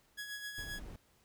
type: tone with tremolo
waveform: sawtooth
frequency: 1672 Hz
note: G#6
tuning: 11 cents sharp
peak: -36 dBFS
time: 0.17-0.8 s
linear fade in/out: 20 ms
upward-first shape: sine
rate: 7.6 Hz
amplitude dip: 50%
type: noise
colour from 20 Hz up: brown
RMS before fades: -47 dBFS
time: 0.58-0.96 s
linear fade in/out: 2 ms
effects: pink hiss -70 dBFS RMS until 1.24 s